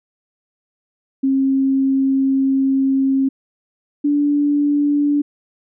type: tone pair in turn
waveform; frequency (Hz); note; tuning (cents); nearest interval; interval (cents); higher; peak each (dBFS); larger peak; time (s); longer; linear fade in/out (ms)
sine; 269 / 290.2; C4 / D4; +48 / -21; minor second; 131; second; -13; neither; 1.23-3.29 / 4.04-5.22; first; 10
effects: none